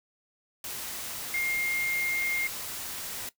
sine tone in noise, 2124 Hz, C7, 25 cents sharp, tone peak -27 dBFS, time 1.34-2.47 s, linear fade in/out 2 ms, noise white, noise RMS -37 dBFS, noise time 0.64-3.29 s, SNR +7 dB, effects noise-tail reverb RT60 0.1 s tail -17 dB re dry

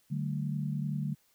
sine chord, D major, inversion none, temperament equal with one note detuned, 146.83 / 189.76 / 220 Hz, D3 / F#3 / A3, 0 / +44 / 0 cents, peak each -32 / -37 / -38 dBFS, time 0.1-1.15 s, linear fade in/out 20 ms, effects white hiss -69 dBFS RMS until 1.34 s

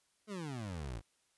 25% pulse exponential sweep, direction down, 220.7 to 50.7 Hz, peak -36 dBFS, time 0.27-1.02 s, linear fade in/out 50 ms, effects white hiss -75 dBFS RMS until 1.37 s + resampled to 24000 Hz

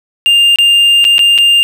triangle tone with dropouts, 2802 Hz, F7, 5 cents sharp, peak -3 dBFS, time 0.26-1.63 s, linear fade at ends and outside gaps 0 ms, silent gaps 0.559-0.586 / 1.043-1.05 / 1.182-1.192 / 1.379-1.385 s, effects none

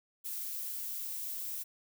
violet noise, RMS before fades -39 dBFS, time 0.24-1.64 s, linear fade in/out 20 ms, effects none

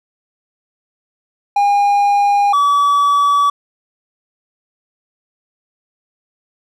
triangle tone pair in turn, 811 / 1144.5 Hz, G#5 / D6, -41 / -45 cents, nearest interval tritone, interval 596 cents, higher second, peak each -8 dBFS, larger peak neither, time 1.56-2.53 / 2.53-3.5 s, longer neither, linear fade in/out 5 ms, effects none

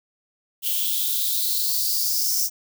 violet noise with high-pass filter sweep, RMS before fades -23 dBFS, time 0.62-2.5 s, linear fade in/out 50 ms, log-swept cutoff 3000 to 5700 Hz, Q 6.1, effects none

